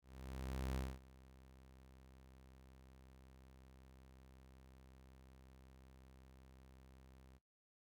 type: tone with ADSR envelope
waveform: sawtooth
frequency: 65.41 Hz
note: C2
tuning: in tune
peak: -35 dBFS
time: 0.02-7.39 s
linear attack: 750 ms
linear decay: 220 ms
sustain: -22 dB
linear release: 28 ms
effects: noise-tail reverb RT60 0.2 s tail -21 dB re dry